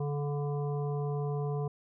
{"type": "harmonic tone with a mistuned harmonic", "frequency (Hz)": 144.5, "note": "D3", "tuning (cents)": -28, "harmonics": [1, 3, 5, 7, 8], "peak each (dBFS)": [-31, -36, -43, -46, -54], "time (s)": [0, 1.68], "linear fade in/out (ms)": 5, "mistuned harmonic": 8, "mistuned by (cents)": 21, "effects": []}